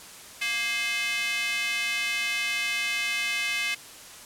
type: tone with high-pass filter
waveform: square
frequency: 233.7 Hz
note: A#3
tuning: 5 cents sharp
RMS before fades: -28 dBFS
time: 0.41-3.75 s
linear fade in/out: 10 ms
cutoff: 2300 Hz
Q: 3.5
effects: white hiss -45 dBFS RMS until 4.25 s + low-pass 11000 Hz 12 dB/octave